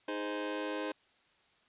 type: chord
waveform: sawtooth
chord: Ab major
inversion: second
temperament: just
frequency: 311.5 / 415.3 / 519.1 Hz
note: Eb4 / Ab4 / C5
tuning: +2 / 0 / -14 cents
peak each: -34 / -37 / -35 dBFS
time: 0.08-0.92 s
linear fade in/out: 5 ms
effects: white hiss -68 dBFS RMS until 1.68 s + resampled to 8000 Hz